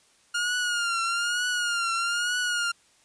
sawtooth tone with vibrato, 1415 Hz, F6, 22 cents sharp, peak -21 dBFS, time 0.34-2.72 s, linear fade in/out 10 ms, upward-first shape triangle, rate 1.1 Hz, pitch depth 77 cents each way, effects white hiss -61 dBFS RMS until 3.04 s + resampled to 22050 Hz

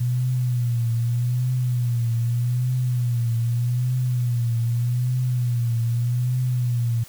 sine tone with vibrato, 121.3 Hz, B2, 31 cents flat, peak -19 dBFS, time 0-7.04 s, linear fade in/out 10 ms, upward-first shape triangle, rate 0.82 Hz, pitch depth 86 cents each way, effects white hiss -46 dBFS RMS until 7.08 s

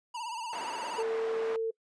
square tone with vibrato, 930 Hz, A#5, 4 cents flat, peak -36 dBFS, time 0.14-1.03 s, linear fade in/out 10 ms, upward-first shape sine, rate 17 Hz, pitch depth 93 cents each way
white band-pass noise, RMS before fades -42 dBFS, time 0.53-1.56 s, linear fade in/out 0 ms, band 370 to 1200 Hz, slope 12 dB/octave
sine tone, 450 Hz, A4, 39 cents sharp, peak -28 dBFS, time 0.98-1.71 s, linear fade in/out 10 ms
effects noise-tail reverb RT60 0.1 s tail -24 dB re dry + resampled to 22050 Hz

